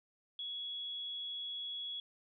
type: tone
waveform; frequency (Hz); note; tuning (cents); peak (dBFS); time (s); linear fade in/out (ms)
sine; 3357; G#7; +18; -39; 0.39-2; 2
effects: none